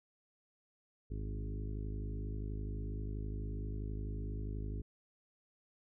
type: harmonic tone with a mistuned harmonic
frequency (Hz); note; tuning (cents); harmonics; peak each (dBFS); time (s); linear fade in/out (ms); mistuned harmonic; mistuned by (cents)
52.2; G#1; +10; 1 / 2 / 3 / 4 / 5 / 6 / 7 / 8; -39 / -43 / -50 / -52 / -51 / -53 / -56 / -54; 1.1-4.82; 10; 2; -24
effects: none